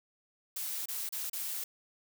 blue noise with dropouts, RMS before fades -37 dBFS, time 0.56-1.64 s, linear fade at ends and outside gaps 5 ms, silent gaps 0.858-0.884 / 1.091-1.124 / 1.298-1.33 s, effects none

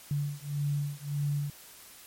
sine beating tone pair, 143.5 / 145.2 Hz, D3 / D3, -40 / -19 cents, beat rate 1.7 Hz, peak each -32 / -32 dBFS, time 0.11-1.5 s, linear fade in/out 2 ms, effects white hiss -51 dBFS RMS until 2.06 s + MP3 64 kbps

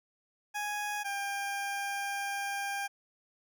20% pulse tone pair in turn, 830.6 / 799.1 Hz, G#5 / G5, 0 / +33 cents, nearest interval minor second, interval 67 cents, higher first, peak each -28 dBFS, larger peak neither, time 0.54-1.04 / 1.04-2.88 s, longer second, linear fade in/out 20 ms, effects none

